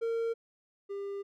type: tone pair in turn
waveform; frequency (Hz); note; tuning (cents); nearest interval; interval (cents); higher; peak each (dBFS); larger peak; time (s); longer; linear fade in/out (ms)
triangle; 458.9 / 399.1; A#4 / G4; -27 / +31; major second; 242; first; -27 / -33; first; 0.01-0.34 / 0.89-1.23; second; 20
effects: none